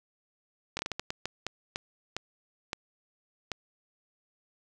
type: slowing click train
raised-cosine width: 0.2 ms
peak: -15 dBFS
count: 13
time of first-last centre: 0.77-3.517 s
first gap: 21 ms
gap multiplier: 1.39
effects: none